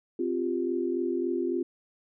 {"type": "chord", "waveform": "sine", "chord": "C suspended fourth", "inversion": "none", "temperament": "just", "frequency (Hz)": [261.6, 348.8, 392.4], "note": ["C4", "F4", "G4"], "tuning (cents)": [0, -2, 2], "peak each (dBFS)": [-32, -28, -33], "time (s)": [0.19, 1.63], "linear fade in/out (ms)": 5, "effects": []}